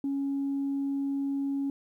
sine tone, 277.2 Hz, C#4, in tune, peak -26 dBFS, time 0.04-1.7 s, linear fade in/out 2 ms, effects tanh soft clip ceiling -24 dBFS + 11-bit

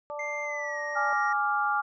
harmonic tone, 293.7 Hz, D4, in tune, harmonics 2 / 3 / 4, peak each -35 / -39 / -41 dBFS, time 0.1-1.13 s, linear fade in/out 0 ms
triangle tone with pitch glide, 2093 to 1875.5 Hz, C7 to A#6, 0 to +10 cents, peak -31 dBFS, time 0.19-1.33 s, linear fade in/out 5 ms, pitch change -190 cents, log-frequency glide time 0.43-0.8 s
sine chord, D diminished, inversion second, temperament equal, 830.6 / 1174.7 / 1396.9 Hz, Ab5 / D6 / F6, 0 / 0 / 0 cents, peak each -28 / -29 / -28 dBFS, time 0.95-1.82 s, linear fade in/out 20 ms
effects resampled to 16000 Hz

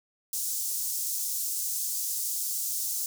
pink high-pass noise, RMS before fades -31 dBFS, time 0.33-3.06 s, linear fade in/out 2 ms, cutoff 6100 Hz, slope 24 dB/octave, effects none

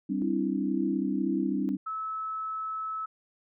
sine chord, G suspended fourth, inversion none, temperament equal, 196 / 261.6 / 293.7 Hz, G3 / C4 / D4, 0 / 0 / 0 cents, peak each -31 dBFS, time 0.09-1.77 s, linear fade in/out 10 ms
sine tone with tremolo, 330.1 Hz, E4, 2 cents sharp, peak -29 dBFS, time 0.22-1.69 s, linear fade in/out 0 ms, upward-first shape sine, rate 2 Hz, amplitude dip 55%
sine tone, 1300 Hz, E6, 24 cents flat, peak -31 dBFS, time 1.86-3.06 s, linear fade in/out 10 ms
effects none

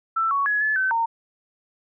sine tone with pitch steps, 1331 / 1117 / 1684 / 1725 / 1531 / 918 Hz, E6 / C#6 / G#6 / A6 / G6 / A#5, +16 / +13 / +24 / -35 / -41 / -27 cents, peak -19 dBFS, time 0.16-1.06 s, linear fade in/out 10 ms, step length 150 ms, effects none

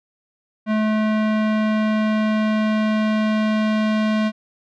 square tone with low-pass filter sweep, 215.8 Hz, A3, 33 cents flat, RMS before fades -19 dBFS, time 0.66-4.32 s, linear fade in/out 50 ms, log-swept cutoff 2200 to 3300 Hz, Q 0.95, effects none

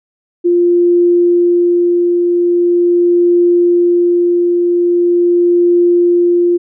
sine tone with tremolo, 349.2 Hz, F4, in tune, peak -6 dBFS, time 0.44-6.58 s, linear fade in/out 20 ms, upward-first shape triangle, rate 0.42 Hz, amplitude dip 30%, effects none

